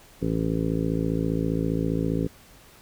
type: harmonic tone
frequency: 55 Hz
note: A1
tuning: in tune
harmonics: 1 / 2 / 3 / 4 / 5 / 6 / 7 / 8 / 9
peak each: -33 / -32 / -27 / -35 / -28 / -37 / -33 / -34 / -36 dBFS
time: 0.21-2.28 s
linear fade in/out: 20 ms
effects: pink hiss -52 dBFS RMS until 2.81 s